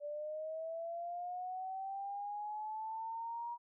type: linear sweep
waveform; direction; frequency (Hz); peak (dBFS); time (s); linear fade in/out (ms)
sine; up; 581 to 955; -39; 0-3.58; 50
effects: none